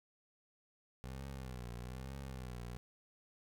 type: tone with vibrato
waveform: 20% pulse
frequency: 63.7 Hz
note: C2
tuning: 46 cents flat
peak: -39 dBFS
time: 1.04-2.77 s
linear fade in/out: 0 ms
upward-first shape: triangle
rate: 1.1 Hz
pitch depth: 130 cents each way
effects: none